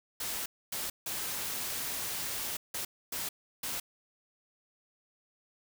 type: noise bursts at uneven times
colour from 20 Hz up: white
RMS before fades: -36 dBFS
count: 6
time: 0.2-0.46 / 0.72-0.9 / 1.06-2.57 / 2.74-2.85 / 3.12-3.29 / 3.63-3.8 s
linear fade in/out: 5 ms
effects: none